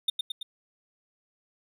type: tone with echo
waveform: triangle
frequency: 3634 Hz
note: A#7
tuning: 45 cents flat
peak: -20 dBFS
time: 0.08-0.1 s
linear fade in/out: 5 ms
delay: 110 ms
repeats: 3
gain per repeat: -4 dB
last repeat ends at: 0.43 s
effects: none